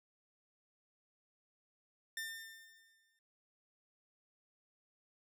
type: tone with exponential decay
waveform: sawtooth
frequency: 1801 Hz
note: A6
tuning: 40 cents sharp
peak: -35 dBFS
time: 2.17-3.19 s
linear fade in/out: 2 ms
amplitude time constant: 220 ms
effects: none